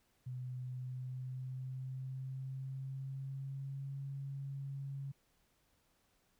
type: tone with pitch glide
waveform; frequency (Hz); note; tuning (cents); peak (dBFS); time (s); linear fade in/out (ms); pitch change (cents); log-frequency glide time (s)
sine; 126.4 to 137.84; B2 to C#3; +41 to -9; -40; 0.26-5.12; 10; +150; 0.62-3.99
effects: pink hiss -75 dBFS RMS until 6.39 s